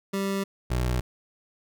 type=tone pair in turn; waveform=25% pulse; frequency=196 / 61.74 Hz; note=G3 / B1; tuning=0 / 0 cents; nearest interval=octave + minor sixth; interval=2000 cents; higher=first; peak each=-22 / -20 dBFS; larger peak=second; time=0.13-0.44 / 0.7-1.01 s; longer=neither; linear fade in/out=10 ms; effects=none